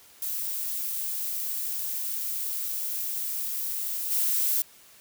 violet noise with level steps, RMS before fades -31 / -25 dBFS, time 0.22-4.62 s, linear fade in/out 2 ms, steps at 4.1 s, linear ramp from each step 20 ms, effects white hiss -54 dBFS RMS until 5 s

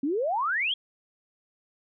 sine exponential sweep, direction up, 261.6 to 3370 Hz, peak -24 dBFS, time 0.03-0.74 s, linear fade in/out 5 ms, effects none

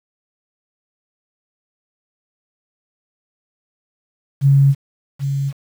sine tone with echo, 138.59 Hz, C#3, in tune, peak -8 dBFS, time 4.41-4.75 s, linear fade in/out 50 ms, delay 780 ms, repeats 1, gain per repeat -9 dB, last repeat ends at 5.53 s, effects 7-bit

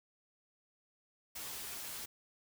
white noise with comb filter, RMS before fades -44 dBFS, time 1.35-2.06 s, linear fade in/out 10 ms, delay 11 ms, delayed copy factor -0.5, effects none

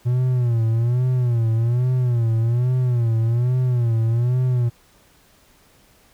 triangle tone with vibrato, 120 Hz, B2, 49 cents flat, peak -14 dBFS, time 0.05-4.7 s, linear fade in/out 20 ms, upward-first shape sine, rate 1.2 Hz, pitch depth 110 cents each way, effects pink hiss -55 dBFS RMS until 6.13 s

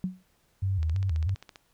sine tone with exponential decay, 185 Hz, F#3, in tune, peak -23 dBFS, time 0.04-0.23 s, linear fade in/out 0 ms, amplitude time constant 40 ms
sine tone with vibrato, 87.31 Hz, F2, in tune, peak -24 dBFS, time 0.62-1.35 s, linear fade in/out 10 ms, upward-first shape square, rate 3.1 Hz, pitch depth 170 cents each way
click train, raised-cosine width 0.2 ms, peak -27 dBFS, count 12, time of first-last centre 0.83-1.558 s, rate 15.1 Hz
effects pink hiss -68 dBFS RMS until 1.73 s

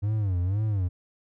triangle tone with vibrato, 98 Hz, G2, in tune, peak -21 dBFS, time 0.02-0.89 s, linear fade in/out 20 ms, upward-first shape sine, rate 2 Hz, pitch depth 190 cents each way, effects none

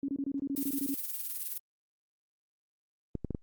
sine tone bursts, 277.2 Hz, C#4, in tune, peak -30 dBFS, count 12, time 0.03-0.942 s, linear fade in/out 2 ms, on 54 ms, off 24 ms
violet noise with tremolo, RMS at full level -34 dBFS, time 0.56-1.58 s, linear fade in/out 5 ms, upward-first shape sine, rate 19 Hz, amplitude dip 60%
clicks, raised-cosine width 3 ms, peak -21 dBFS, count 4, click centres 3.153 / 3.247 / 3.307 / 3.348 s
effects Opus 48 kbps

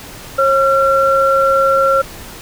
sine tone pair together, 541.3 / 1364 Hz, C#5 / F6, -41 / -41 cents, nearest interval octave + major third, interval 1600 cents, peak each -12 dBFS, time 0.38-2.02 s, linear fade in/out 10 ms, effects pink hiss -33 dBFS RMS until 2.41 s

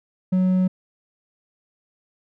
sine tone with hard clipping, 185 Hz, F#3, in tune, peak -17 dBFS, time 0.32-0.68 s, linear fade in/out 10 ms, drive 3 dB, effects none

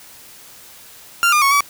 30% pulse tone with pitch steps, 1389 / 1207 / 1106 / 1142 Hz, F6 / D6 / C#6 / D6, -10 / +47 / -4 / -49 cents, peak -9 dBFS, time 1.23-1.606 s, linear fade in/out 0 ms, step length 94 ms, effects white hiss -42 dBFS RMS until 1.69 s

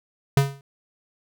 square tone with exponential decay, 138.59 Hz, C#3, in tune, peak -12 dBFS, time 0.37-0.61 s, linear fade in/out 2 ms, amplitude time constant 52 ms, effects none

